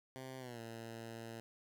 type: tone with pitch glide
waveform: 10% pulse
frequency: 130.81 to 114.54 Hz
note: C3 to A#2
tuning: 0 to -30 cents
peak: -38 dBFS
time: 0.16-1.4 s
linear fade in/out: 0 ms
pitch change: -230 cents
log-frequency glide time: 0.39-0.6 s
effects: none